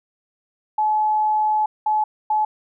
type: tone bursts at uneven times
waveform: sine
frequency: 856 Hz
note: A5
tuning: 48 cents flat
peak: -16 dBFS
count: 3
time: 0.78-1.66 / 1.86-2.04 / 2.3-2.45 s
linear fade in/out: 5 ms
effects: none